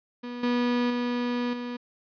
35% pulse tone with level steps, 243.4 Hz, B3, 25 cents flat, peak -32 / -21 / -24 / -30 dBFS, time 0.23-1.77 s, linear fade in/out 10 ms, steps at 0.43 / 0.9 / 1.53 s, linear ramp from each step 5 ms, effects resampled to 11025 Hz

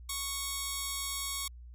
5% pulse tone pair together, 1108.7 / 3729 Hz, C#6 / A#7, 0 / 0 cents, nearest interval octave + major sixth, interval 2100 cents, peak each -23 / -31 dBFS, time 0.09-1.48 s, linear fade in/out 5 ms, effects added 60 Hz sine -46 dBFS peak until 1.74 s + resampled to 32000 Hz

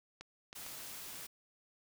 clicks, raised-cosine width 0.2 ms, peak -30 dBFS, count 3, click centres 0.21 / 0.529 / 0.665 s
white noise, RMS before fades -47 dBFS, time 0.55-1.27 s, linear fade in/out 10 ms
effects none

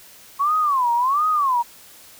sine tone with vibrato, 1087 Hz, C#6, 34 cents flat, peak -16 dBFS, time 0.39-1.63 s, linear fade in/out 20 ms, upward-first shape sine, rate 1.4 Hz, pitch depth 250 cents each way, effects white hiss -46 dBFS RMS until 2.19 s

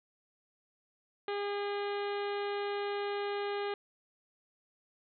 harmonic tone with a mistuned harmonic, 406.2 Hz, G#4, 38 cents flat, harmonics 1 / 2 / 3 / 4 / 5 / 6 / 7 / 8 / 9 / 10, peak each -34 / -40 / -44 / -46 / -48 / -50 / -51 / -52 / -53 / -54 dBFS, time 1.28-3.74 s, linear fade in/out 2 ms, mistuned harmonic 7, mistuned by +31 cents, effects none

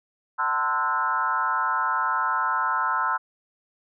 sine tone with frequency modulation, 1174.7 Hz, D6, in tune, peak -21 dBFS, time 0.38-3.18 s, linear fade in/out 20 ms, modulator 140 Hz, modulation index 2.2, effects none

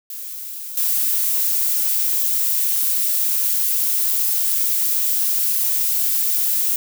violet noise with level steps, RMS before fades -31 / -19 dBFS, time 0.1-6.76 s, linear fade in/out 2 ms, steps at 0.77 s, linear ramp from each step 5 ms, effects none

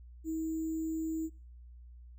sine tone with sample-and-hold, 320 Hz, D#4, 49 cents sharp, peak -32 dBFS, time 0.24-1.3 s, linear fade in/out 50 ms, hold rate 7350 Hz, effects noise-tail reverb RT60 0.5 s tail -25 dB re dry + added 60 Hz sine -49 dBFS peak until 2.18 s

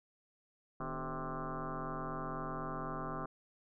sine tone with frequency modulation, 514 Hz, C5, 31 cents flat, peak -37 dBFS, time 0.8-3.26 s, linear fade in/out 5 ms, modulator 134 Hz, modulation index 6.1, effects none

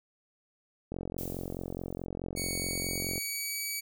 click train, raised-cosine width 2 ms, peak -23 dBFS, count 102, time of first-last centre 0.92-3.18 s, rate 44.7 Hz
violet noise with exponential decay, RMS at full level -39 dBFS, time 1.18-2.06 s, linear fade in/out 2 ms, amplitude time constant 190 ms
10% pulse tone with pitch glide, 2233 to 2277 Hz, C#7 to C#7, +12 to +46 cents, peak -24 dBFS, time 2.36-3.81 s, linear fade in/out 20 ms, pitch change +34 cents, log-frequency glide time 2.51-3.59 s
effects none

